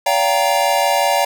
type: chord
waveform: square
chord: G minor seventh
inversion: second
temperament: equal with one note detuned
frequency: 572.6 / 698.5 / 784 / 932.3 Hz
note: D5 / F5 / G5 / Bb5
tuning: -44 / 0 / 0 / 0 cents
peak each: -20 dBFS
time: 0.06-1.25 s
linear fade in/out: 5 ms
effects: none